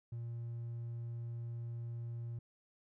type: tone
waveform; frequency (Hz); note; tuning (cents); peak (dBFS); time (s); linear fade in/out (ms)
triangle; 117.5; A#2; +14; -37; 0.12-2.39; 5
effects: tanh soft clip ceiling -34 dBFS